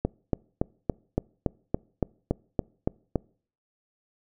click train, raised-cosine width 2 ms, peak -10 dBFS, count 12, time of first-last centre 0.05-3.157 s, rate 3.54 Hz, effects noise-tail reverb RT60 0.5 s tail -26 dB re dry

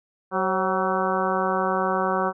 harmonic tone with a mistuned harmonic, 188.9 Hz, F#3, 36 cents sharp, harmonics 1 / 2 / 3 / 4 / 5 / 6 / 7 / 8, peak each -30 / -28 / -28 / -28 / -29 / -28 / -30 / -33 dBFS, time 0.31-2.33 s, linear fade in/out 50 ms, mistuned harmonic 3, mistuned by -53 cents, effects none

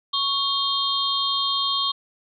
sine tone cluster, 1110 / 3215 / 3658 / 4206 Hz, C#6 / G7 / A#7 / C8, +2 / +43 / -33 / +8 cents, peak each -26 / -25 / -27 / -28 dBFS, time 0.13-1.92 s, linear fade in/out 10 ms, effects none

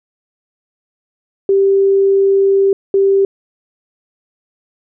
sine tone bursts at uneven times, 392 Hz, G4, in tune, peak -8 dBFS, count 2, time 1.49-2.73 / 2.94-3.25 s, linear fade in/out 2 ms, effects none

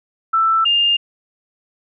sine tone pair in turn, 1327 / 2812 Hz, E6 / F7, +11 / +11 cents, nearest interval octave + minor second, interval 1300 cents, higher second, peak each -12 dBFS, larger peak neither, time 0.33-0.65 / 0.65-0.97 s, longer neither, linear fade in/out 10 ms, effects none

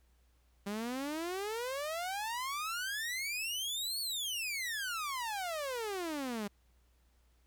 sawtooth exponential two-way sweep, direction up then down, 196.7 to 4491 to 196.7 Hz, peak -32 dBFS, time 0.66-6.48 s, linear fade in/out 10 ms, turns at 4 s, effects added 60 Hz sine -66 dBFS peak until 7.46 s + pink hiss -75 dBFS RMS until 7.46 s

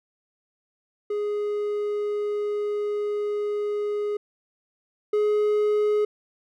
triangle tone pair in turn, 415.3 / 420.1 Hz, G#4 / G#4, 0 / +20 cents, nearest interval unison, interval 20 cents, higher second, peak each -22 / -17 dBFS, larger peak second, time 1.1-4.17 / 5.13-6.05 s, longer first, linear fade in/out 5 ms, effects none

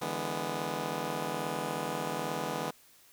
10% pulse chord, E dominant seventh, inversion third, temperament just, 148.33 / 164.81 / 206 / 247.2 Hz, D3 / E3 / G#3 / B3, +18 / 0 / -14 / +2 cents, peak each -31 dBFS, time 0.01-2.71 s, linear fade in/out 10 ms, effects white hiss -60 dBFS RMS until 3.12 s

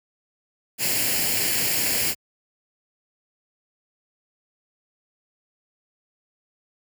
white noise with comb filter, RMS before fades -23 dBFS, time 0.78-2.15 s, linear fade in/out 50 ms, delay 0.41 ms, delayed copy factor +0.65, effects high-pass 60 Hz 12 dB/octave

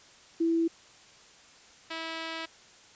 sine / 5% pulse tone pair in turn, 331 / 325.7 Hz, E4 / E4, +7 / -21 cents, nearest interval unison, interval 28 cents, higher first, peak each -23 dBFS, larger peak neither, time 0.4-0.68 / 1.9-2.46 s, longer second, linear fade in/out 10 ms, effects white hiss -55 dBFS RMS until 2.95 s + resampled to 16000 Hz

